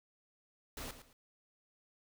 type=noise with echo; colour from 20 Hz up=pink; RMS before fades=-44 dBFS; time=0.77-0.91 s; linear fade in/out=2 ms; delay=110 ms; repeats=2; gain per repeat=-11 dB; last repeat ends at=1.13 s; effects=none